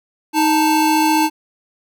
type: tone pair together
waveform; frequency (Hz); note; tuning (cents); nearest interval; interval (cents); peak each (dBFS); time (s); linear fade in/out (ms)
square; 312.5 / 882.8; D#4 / A5; +8 / +5; octave + tritone; 1797; -16; 0.33-1.3; 50
effects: none